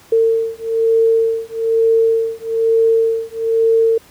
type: beating tone pair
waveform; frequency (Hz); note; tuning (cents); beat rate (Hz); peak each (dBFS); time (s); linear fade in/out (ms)
sine; 452.1 / 453.2; A4 / A#4; +47 / -49; 1.1; -15; 0.12-3.98; 5
effects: pink hiss -46 dBFS RMS until 4.1 s + high-pass 60 Hz 12 dB/octave